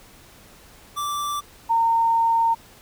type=tone pair in turn; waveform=square / sine; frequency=1169 / 916.2 Hz; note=D6 / A#5; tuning=-8 / -30 cents; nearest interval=major third; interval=422 cents; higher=first; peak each=-25 / -16 dBFS; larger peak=second; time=0.96-1.41 / 1.69-2.55 s; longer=second; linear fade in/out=20 ms; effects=pink hiss -49 dBFS RMS until 2.81 s